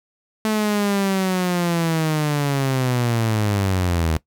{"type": "linear sweep", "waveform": "sawtooth", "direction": "down", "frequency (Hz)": [218.4, 77.78], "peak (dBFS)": -14, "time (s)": [0.45, 4.17], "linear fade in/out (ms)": 0, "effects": ["noise-tail reverb RT60 0.1 s tail -19 dB re dry"]}